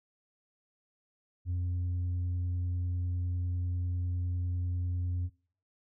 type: tone with tanh clipping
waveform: sine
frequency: 89 Hz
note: F2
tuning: 33 cents sharp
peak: -30 dBFS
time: 1.45-5.3 s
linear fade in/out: 50 ms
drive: 2 dB
effects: noise-tail reverb RT60 0.5 s tail -21 dB re dry